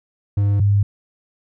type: tone pair in turn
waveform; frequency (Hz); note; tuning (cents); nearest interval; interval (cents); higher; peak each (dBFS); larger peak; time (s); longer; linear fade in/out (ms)
triangle / sine; 101.2 / 101.2; G#2 / G#2; -44 / -44; unison; 0; neither; -12; neither; 0.37-0.6 / 0.6-0.83; neither; 5
effects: none